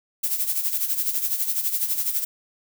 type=noise with tremolo; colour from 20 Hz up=violet; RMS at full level=-22 dBFS; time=0.23-2.25 s; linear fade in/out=10 ms; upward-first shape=sine; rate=12 Hz; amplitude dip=65%; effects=none